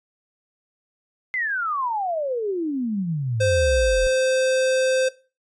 sine exponential sweep, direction down, 2093 to 41.2 Hz, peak -22 dBFS, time 1.34-4.07 s, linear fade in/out 0 ms
square tone, 520 Hz, C5, 11 cents flat, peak -19 dBFS, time 3.4-5.09 s, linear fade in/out 10 ms
effects noise-tail reverb RT60 0.3 s tail -17 dB re dry + resampled to 22050 Hz

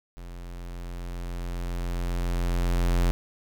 square tone with level ramp, 43.65 Hz, F1, in tune, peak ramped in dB -39 to -20 dBFS, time 0.17-3.11 s, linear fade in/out 0 ms, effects none

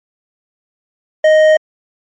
triangle tone with hard clipping, 622.3 Hz, D#5, in tune, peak -7 dBFS, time 1.24-1.57 s, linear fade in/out 5 ms, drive 11 dB, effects MP3 32 kbps

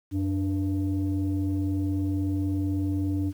sine tone pair together, 92.16 / 292.6 Hz, F#2 / D4, -6 / -6 cents, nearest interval octave + minor sixth, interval 2000 cents, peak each -25 dBFS, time 0.11-3.33 s, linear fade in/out 50 ms, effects tanh soft clip ceiling -20 dBFS + 9-bit

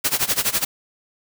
white noise with tremolo, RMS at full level -18 dBFS, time 0.04-0.65 s, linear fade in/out 10 ms, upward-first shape sine, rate 12 Hz, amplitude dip 90%, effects none

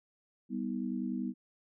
sine chord, G augmented, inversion none, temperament equal with one note detuned, 196 / 246.9 / 316.7 Hz, G3 / B3 / D#4, 0 / 0 / +31 cents, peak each -37 / -35 / -40 dBFS, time 0.49-1.34 s, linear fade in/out 50 ms, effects none

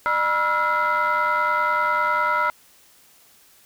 sine tone cluster, 603 / 968 / 1323 / 1413 / 2052 Hz, D5 / B5 / E6 / F6 / C7, +46 / -35 / +6 / +20 / -34 cents, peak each -28 / -22 / -22 / -23 / -28 dBFS, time 0.06-2.5 s, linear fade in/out 0 ms, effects tanh soft clip ceiling -12 dBFS + white hiss -54 dBFS RMS until 3.65 s

